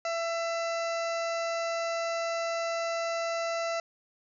harmonic tone, 669 Hz, E5, 25 cents sharp, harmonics 1 / 2 / 3 / 4 / 6 / 7 / 8 / 9 / 10, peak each -30 / -36 / -40 / -42 / -46 / -47 / -48 / -49 / -50 dBFS, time 0.05-3.8 s, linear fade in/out 2 ms, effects none

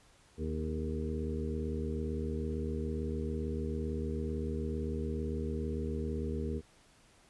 harmonic tone with a mistuned harmonic, 77.78 Hz, D#2, in tune, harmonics 1 / 2 / 3 / 4 / 5 / 6, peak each -36 / -42 / -39 / -45 / -41 / -43 dBFS, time 0.37-6.62 s, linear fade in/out 50 ms, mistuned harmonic 5, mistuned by +48 cents, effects pink hiss -63 dBFS RMS until 7.29 s + resampled to 24000 Hz

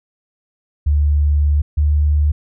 sine tone pair in turn, 73.42 / 74.27 Hz, D2 / D2, 0 / +20 cents, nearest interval unison, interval 20 cents, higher second, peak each -11 dBFS, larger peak neither, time 0.86-1.62 / 1.77-2.32 s, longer first, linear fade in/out 10 ms, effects none

